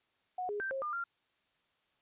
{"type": "tone with pitch steps", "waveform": "sine", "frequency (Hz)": [732, 413, 1564, 537, 1205, 1386], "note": ["F#5", "G#4", "G6", "C5", "D6", "F6"], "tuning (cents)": [-19, -10, -4, 45, 44, -14], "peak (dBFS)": -34, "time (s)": [0.38, 1.04], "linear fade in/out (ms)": 5, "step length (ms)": 110, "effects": ["white hiss -75 dBFS RMS until 2.01 s", "resampled to 8000 Hz"]}